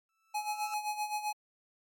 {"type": "tone with exponential growth", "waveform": "30% pulse", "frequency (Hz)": 1318.5, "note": "E6", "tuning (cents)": 0, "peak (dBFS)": -38, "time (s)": [0.09, 0.74], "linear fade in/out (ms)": 1, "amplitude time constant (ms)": 140}
{"type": "tone with tremolo", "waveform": "square", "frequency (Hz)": 842, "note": "G#5", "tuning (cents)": 24, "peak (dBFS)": -31, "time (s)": [0.34, 1.33], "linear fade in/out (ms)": 10, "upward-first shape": "sine", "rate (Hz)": 7.7, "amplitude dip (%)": 70}
{"effects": ["MP3 64 kbps"]}